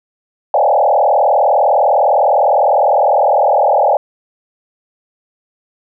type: tone with frequency modulation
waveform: sine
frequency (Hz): 698.5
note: F5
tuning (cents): 0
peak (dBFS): -8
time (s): 0.54-3.97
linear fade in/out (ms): 2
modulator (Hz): 39.9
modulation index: 4
effects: none